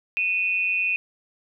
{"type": "tone pair together", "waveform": "sine", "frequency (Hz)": [2489, 2677], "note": ["D#7", "E7"], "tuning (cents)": [0, 26], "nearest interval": "minor second", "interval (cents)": 126, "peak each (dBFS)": [-22, -26], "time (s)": [0.17, 0.96], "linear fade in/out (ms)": 0, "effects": []}